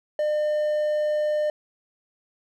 triangle tone, 603 Hz, D5, 46 cents sharp, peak -19 dBFS, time 0.19-1.5 s, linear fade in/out 2 ms, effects none

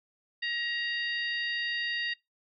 harmonic tone with a mistuned harmonic, 932.3 Hz, A#5, in tune, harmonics 2 / 3 / 4 / 5, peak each -32 / -36 / -38 / -40 dBFS, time 0.42-2.14 s, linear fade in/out 10 ms, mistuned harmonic 2, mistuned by +30 cents, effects noise-tail reverb RT60 0.2 s tail -24 dB re dry

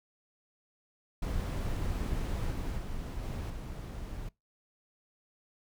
brown noise with level steps, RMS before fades -33 / -35 / -38 / -36 / -40 dBFS, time 1.22-4.29 s, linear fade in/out 5 ms, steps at 2.51 / 2.78 / 3.23 / 3.5 s, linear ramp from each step 2 ms, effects noise-tail reverb RT60 0.2 s tail -23 dB re dry

